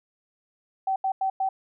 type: tone bursts at uneven times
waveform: sine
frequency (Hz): 768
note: G5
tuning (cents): -36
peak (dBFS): -22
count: 4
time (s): 0.87-0.96 / 1.04-1.12 / 1.21-1.3 / 1.4-1.49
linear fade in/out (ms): 5
effects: none